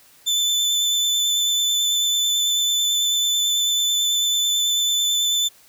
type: tone with vibrato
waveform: 30% pulse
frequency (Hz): 3520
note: A7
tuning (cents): 0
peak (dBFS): -15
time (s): 0.26-5.49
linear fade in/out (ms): 20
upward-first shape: sine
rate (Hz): 9.1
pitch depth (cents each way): 15
effects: white hiss -52 dBFS RMS until 5.68 s